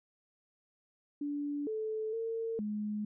sine tone with pitch steps, 289.6 / 436 / 453.6 / 210.2 Hz, D4 / A4 / A#4 / G#3, -24 / -16 / -47 / +21 cents, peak -33 dBFS, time 1.21-3.05 s, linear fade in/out 5 ms, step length 460 ms, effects none

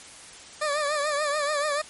20% pulse tone with vibrato, 590 Hz, D5, 8 cents sharp, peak -19 dBFS, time 0.61-1.82 s, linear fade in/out 10 ms, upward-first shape triangle, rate 6.9 Hz, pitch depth 90 cents each way, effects white hiss -45 dBFS RMS until 1.89 s + MP3 48 kbps

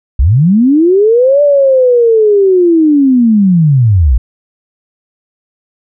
sine linear two-way sweep, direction up then down, 52.4 to 587.3 to 52.4 Hz, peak -4 dBFS, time 0.19-4.18 s, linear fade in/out 5 ms, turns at 1.42 s, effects none

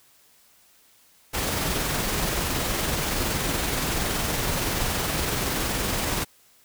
pink noise with amplitude modulation, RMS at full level -25 dBFS, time 1.33-6.25 s, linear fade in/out 20 ms, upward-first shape sine, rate 21.3 Hz, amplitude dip 25%, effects white hiss -58 dBFS RMS until 6.64 s

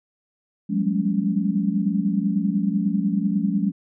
sine tone cluster, 177.6 / 193.6 / 203.7 / 225.8 / 280.9 Hz, F3 / G3 / G#3 / A3 / C#4, +29 / -21 / -33 / +45 / +23 cents, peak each -26 / -26 / -22 / -31 / -28 dBFS, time 0.69-3.72 s, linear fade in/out 20 ms, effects none

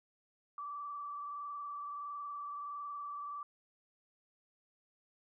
sine tone with frequency modulation, 1161 Hz, D6, 20 cents flat, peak -40 dBFS, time 0.58-3.43 s, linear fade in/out 2 ms, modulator 21.5 Hz, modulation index 0.99, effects none

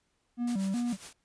triangle tone with vibrato, 215.6 Hz, A3, 35 cents flat, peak -26 dBFS, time 0.37-0.97 s, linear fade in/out 50 ms, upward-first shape square, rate 2.7 Hz, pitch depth 190 cents each way
white noise with tremolo, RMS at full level -43 dBFS, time 0.47-1.13 s, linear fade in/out 5 ms, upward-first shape sine, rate 7.3 Hz, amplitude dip 70%
effects pink hiss -75 dBFS RMS until 1.24 s + resampled to 22050 Hz

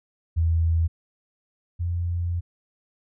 sine tone pair in turn, 82.41 / 86.58 Hz, E2 / F2, 0 / -14 cents, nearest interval minor second, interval 86 cents, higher second, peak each -18 / -23 dBFS, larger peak first, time 0.36-0.88 / 1.79-2.41 s, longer second, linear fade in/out 20 ms, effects none

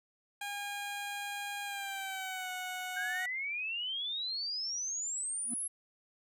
15% pulse tone with pitch glide, 812 to 736.1 Hz, G#5 to F#5, -39 to -9 cents, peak -31 dBFS, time 0.41-3.26 s, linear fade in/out 5 ms, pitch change -170 cents, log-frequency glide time 1.64-2.5 s
sine exponential sweep, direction up, 1568 to 11175 Hz, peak -34 dBFS, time 2.96-5.68 s, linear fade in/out 10 ms
triangle tone with exponential growth, 240.7 Hz, B3, 44 cents flat, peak -32 dBFS, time 5.44-5.54 s, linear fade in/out 5 ms, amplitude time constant 21 ms
effects none

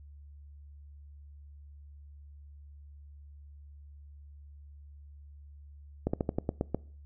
slowing click train, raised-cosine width 2 ms, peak -15 dBFS, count 8, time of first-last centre 6.07-6.746 s, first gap 65 ms, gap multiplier 1.13, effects noise-tail reverb RT60 0.5 s tail -23 dB re dry + added 72 Hz sine -48 dBFS peak until 7.05 s

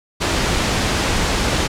pink noise, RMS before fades -18 dBFS, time 0.2-1.68 s, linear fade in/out 20 ms, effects low-pass 7000 Hz 12 dB/octave

